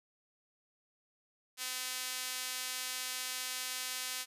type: tone with high-pass filter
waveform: sawtooth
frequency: 254.9 Hz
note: C4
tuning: 45 cents flat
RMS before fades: -39 dBFS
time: 1.57-4.26 s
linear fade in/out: 50 ms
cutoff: 2800 Hz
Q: 0.52
effects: resampled to 32000 Hz